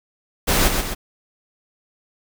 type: noise with echo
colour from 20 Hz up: pink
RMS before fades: -17 dBFS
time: 0.47-0.69 s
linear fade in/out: 20 ms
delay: 130 ms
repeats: 2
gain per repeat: -5 dB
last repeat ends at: 0.95 s
effects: none